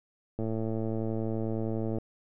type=click train; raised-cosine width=2 ms; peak=-20 dBFS; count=178; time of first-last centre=0.39-1.985 s; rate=111 Hz; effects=none